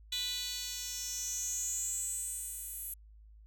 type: tone with high-pass filter sweep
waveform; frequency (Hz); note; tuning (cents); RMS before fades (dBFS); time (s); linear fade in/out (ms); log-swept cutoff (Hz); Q
10% pulse; 493.9; B4; 0; -38; 0.12-2.94; 5; 3800 to 11000; 6.5
effects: added 53 Hz sine -53 dBFS peak until 3.46 s